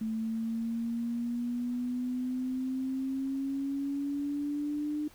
sine exponential sweep, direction up, 220 to 301.2 Hz, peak -30 dBFS, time 0.01-5.08 s, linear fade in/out 5 ms, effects pink hiss -58 dBFS RMS until 5.14 s

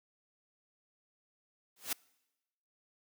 white noise with exponential growth, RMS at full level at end -30 dBFS, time 1.76-1.93 s, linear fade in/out 5 ms, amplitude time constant 35 ms, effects noise-tail reverb RT60 1.0 s tail -25 dB re dry + high-pass 200 Hz 12 dB/octave

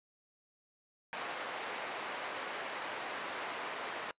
pink band-pass noise, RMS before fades -41 dBFS, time 1.13-4.11 s, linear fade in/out 0 ms, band 570 to 2600 Hz, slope 12 dB/octave, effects noise-tail reverb RT60 0.1 s tail -24 dB re dry + resampled to 8000 Hz

